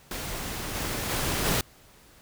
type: noise with level steps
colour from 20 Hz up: pink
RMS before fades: -34 / -31 / -28 / -25 dBFS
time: 0.11-1.61 s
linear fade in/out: 2 ms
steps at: 0.74 / 1.08 / 1.44 s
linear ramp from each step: 20 ms
effects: pink hiss -55 dBFS RMS until 2.21 s